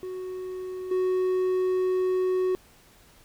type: tone with level steps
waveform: triangle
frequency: 370 Hz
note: F#4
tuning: in tune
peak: -30 / -20 dBFS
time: 0.03-2.55 s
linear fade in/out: 0 ms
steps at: 0.91 s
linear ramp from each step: 5 ms
effects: pink hiss -56 dBFS RMS until 3.24 s